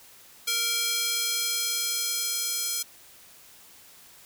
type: tone with high-pass filter sweep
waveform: square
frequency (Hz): 464.6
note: A#4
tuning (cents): -6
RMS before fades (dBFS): -28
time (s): 0.47-2.83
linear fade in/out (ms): 10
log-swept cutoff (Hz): 3100 to 5600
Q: 0.93
effects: white hiss -52 dBFS RMS until 4.25 s